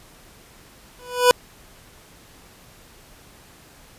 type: tone with exponential growth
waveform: 25% pulse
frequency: 493.9 Hz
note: B4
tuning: in tune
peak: -4 dBFS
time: 0.99-1.31 s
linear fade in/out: 0 ms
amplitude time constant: 69 ms
effects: pink hiss -49 dBFS RMS until 3.98 s + resampled to 32000 Hz